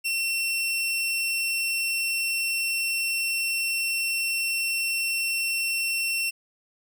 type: tone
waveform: sawtooth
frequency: 2710 Hz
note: E7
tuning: 47 cents sharp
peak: -21 dBFS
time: 0.04-6.31 s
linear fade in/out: 20 ms
effects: none